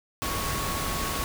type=tone in noise; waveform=sine; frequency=1108 Hz; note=C#6; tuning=1 cent flat; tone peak=-34 dBFS; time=0.22-1.24 s; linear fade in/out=0 ms; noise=pink; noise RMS=-30 dBFS; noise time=0.22-1.24 s; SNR=-7 dB; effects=none